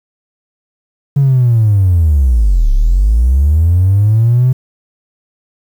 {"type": "linear two-way sweep", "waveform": "triangle", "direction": "down then up", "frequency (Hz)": [142.8, 32.7, 130.4], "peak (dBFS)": -3, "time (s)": [1.16, 4.53], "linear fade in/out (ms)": 10, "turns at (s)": 2.72, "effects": ["tanh soft clip ceiling -3 dBFS", "7-bit"]}